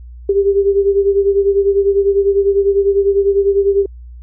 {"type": "beating tone pair", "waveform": "sine", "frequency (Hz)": [395.8, 405.8], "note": ["G4", "G#4"], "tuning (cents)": [17, -40], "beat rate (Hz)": 10, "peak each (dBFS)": [-11, -16], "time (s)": [0.29, 3.86], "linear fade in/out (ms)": 5, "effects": ["added 60 Hz sine -31 dBFS peak until 4.22 s"]}